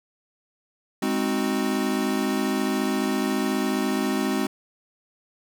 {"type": "chord", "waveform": "square", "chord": "Ab dominant seventh", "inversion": "none", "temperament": "equal with one note detuned", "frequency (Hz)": [207.1, 261.6, 311.1, 370], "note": ["Ab3", "C4", "Eb4", "Gb4"], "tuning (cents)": [-5, 0, 0, 0], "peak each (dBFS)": [-28, -27, -31, -30], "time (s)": [1.02, 4.47], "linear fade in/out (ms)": 5, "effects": []}